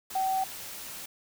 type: tone in noise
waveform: sine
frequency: 763 Hz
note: G5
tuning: 47 cents flat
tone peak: -25 dBFS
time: 0.15-0.44 s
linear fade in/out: 5 ms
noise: white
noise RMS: -41 dBFS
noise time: 0.1-1.06 s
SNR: +13 dB
effects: none